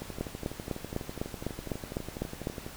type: two click trains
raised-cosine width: 2 ms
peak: -17 / -24 dBFS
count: 10 / 33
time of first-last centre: 0.21-2.471 / 0.02-2.665 s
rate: 3.98 / 12.1 Hz
effects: pink hiss -46 dBFS RMS until 2.76 s